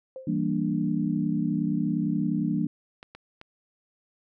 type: tone with exponential decay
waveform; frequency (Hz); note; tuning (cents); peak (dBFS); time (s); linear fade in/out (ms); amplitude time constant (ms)
sine; 523.3; C5; 0; -33; 0.16-0.45; 1; 61
type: chord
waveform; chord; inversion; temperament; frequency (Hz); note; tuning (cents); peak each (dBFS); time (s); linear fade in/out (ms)
sine; E half-diminished seventh; none; equal; 164.81 / 196 / 233.1 / 293.7; E3 / G3 / Bb3 / D4; 0 / 0 / 0 / 0; -29; 0.27-2.67; 5
type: clicks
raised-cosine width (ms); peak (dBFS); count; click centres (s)
0.3; -27; 3; 3.029 / 3.15 / 3.414
effects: none